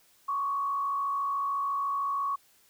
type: tone with frequency modulation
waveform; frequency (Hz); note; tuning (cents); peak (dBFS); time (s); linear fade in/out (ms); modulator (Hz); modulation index
sine; 1118; C#6; +14; -27; 0.28-2.36; 10; 53.8; 0.5
effects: white hiss -63 dBFS RMS until 2.69 s